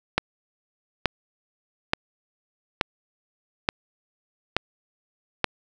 click train, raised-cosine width 0.3 ms, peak -3 dBFS, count 7, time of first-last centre 0.18-5.443 s, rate 1.14 Hz, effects none

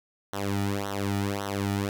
sawtooth tone with flanger, 99.8 Hz, G2, 32 cents sharp, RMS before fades -29 dBFS, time 0.33-1.89 s, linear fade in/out 0 ms, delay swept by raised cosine 0.41 to 1.91 ms, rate 1.8 Hz, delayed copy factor -0.9, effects none

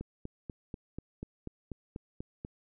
click train, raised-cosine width 3 ms, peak -26 dBFS, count 11, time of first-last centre 0.01-2.449 s, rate 4.1 Hz, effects none

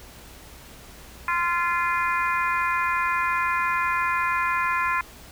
harmonic tone with a mistuned harmonic, 345.7 Hz, F4, 18 cents flat, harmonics 3 / 4 / 5 / 6 / 7, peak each -24 / -28 / -29 / -31 / -31 dBFS, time 1.28-5.01 s, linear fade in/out 2 ms, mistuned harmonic 7, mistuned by +20 cents, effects added 60 Hz sine -49 dBFS peak until 5.31 s + pink hiss -46 dBFS RMS until 5.31 s

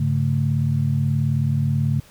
sine tone cluster, 101.6 / 140.2 / 219.2 Hz, G#2 / C#3 / A3, -38 / +20 / -6 cents, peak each -23 / -19 / -27 dBFS, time 0-2 s, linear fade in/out 5 ms, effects pink hiss -50 dBFS RMS until 2.1 s

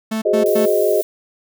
45% pulse tone bursts, 220 Hz, A3, in tune, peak -19 dBFS, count 3, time 0.11-0.66 s, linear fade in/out 10 ms, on 110 ms, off 110 ms
sine chord, Ab dominant seventh, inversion third, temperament equal, 370 / 415.3 / 523.3 / 622.3 Hz, Gb4 / Ab4 / C5 / Eb5, 0 / 0 / 0 / 0 cents, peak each -20 / -17 / -23 / -17 dBFS, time 0.25-1.02 s, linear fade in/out 10 ms
violet noise, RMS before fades -30 dBFS, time 0.46-1.03 s, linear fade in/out 0 ms
effects none

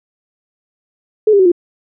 sine tone with pitch steps, 430 / 401.2 / 374.3 / 349.3 Hz, A4 / G4 / F#4 / F4, -40 / +40 / +20 / 0 cents, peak -6 dBFS, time 1.27-1.518 s, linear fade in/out 5 ms, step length 62 ms, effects none

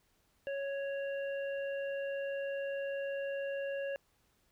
harmonic tone, 554.4 Hz, C#5, in tune, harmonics 1 / 3 / 5, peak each -35 / -45 / -49 dBFS, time 0.47-3.96 s, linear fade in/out 0 ms, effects pink hiss -73 dBFS RMS until 4.51 s

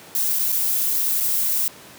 violet noise with dropouts, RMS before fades -21 dBFS, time 0.15-1.68 s, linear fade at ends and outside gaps 1 ms, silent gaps 0.388-0.392 / 0.521-0.525 / 1.202-1.206 s, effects pink hiss -43 dBFS RMS until 1.98 s + high-pass 150 Hz 12 dB/octave

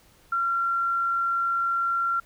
sine tone, 1371 Hz, F6, 32 cents flat, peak -22 dBFS, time 0.32-2.2 s, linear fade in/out 5 ms, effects pink hiss -58 dBFS RMS until 2.25 s

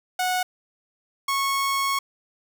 sawtooth tone pair in turn, 734 / 1099.8 Hz, F#5 / C#6, -14 / -14 cents, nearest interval perfect fifth, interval 700 cents, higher second, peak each -18 dBFS, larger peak neither, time 0.19-0.43 / 1.28-1.99 s, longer second, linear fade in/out 5 ms, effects 10-bit

